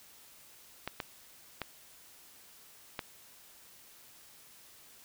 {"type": "clicks", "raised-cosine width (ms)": 0.3, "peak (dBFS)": -19, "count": 4, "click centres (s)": [0.876, 1.002, 1.617, 2.992], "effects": ["white hiss -57 dBFS RMS until 5.04 s"]}